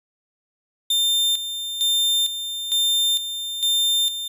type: tone with tremolo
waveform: 40% pulse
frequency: 3600 Hz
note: A7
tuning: 39 cents sharp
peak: -16 dBFS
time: 0.9-4.28 s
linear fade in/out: 5 ms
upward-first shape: square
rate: 1.1 Hz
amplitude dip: 65%
effects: none